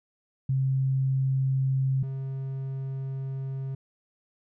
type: tone pair in turn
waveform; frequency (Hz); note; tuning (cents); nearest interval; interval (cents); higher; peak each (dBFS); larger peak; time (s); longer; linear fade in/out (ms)
sine / triangle; 133.3 / 134.3; C3 / C3; +33 / +46; unison; 13; second; -22 / -28; first; 0.49-2.03 / 2.03-3.75; second; 5
effects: none